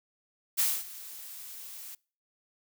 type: noise with ADSR envelope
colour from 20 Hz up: blue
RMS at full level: -25 dBFS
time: 0.57-1.95 s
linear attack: 26 ms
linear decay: 240 ms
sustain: -19 dB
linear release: 5 ms
effects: noise-tail reverb RT60 0.4 s tail -25 dB re dry